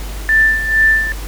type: tone with tremolo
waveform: sine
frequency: 1770 Hz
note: A6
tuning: 10 cents sharp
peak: -7 dBFS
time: 0.29-1.12 s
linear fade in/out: 0 ms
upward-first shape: sine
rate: 2.2 Hz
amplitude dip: 70%
effects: added 50 Hz sine -23 dBFS peak until 1.27 s + pink hiss -32 dBFS RMS until 1.27 s